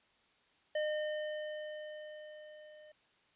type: tone with level ramp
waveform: square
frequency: 609 Hz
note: D#5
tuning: 37 cents flat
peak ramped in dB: -32 to -55 dBFS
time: 0.75-2.92 s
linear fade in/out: 5 ms
effects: white hiss -70 dBFS RMS until 3.35 s + resampled to 8000 Hz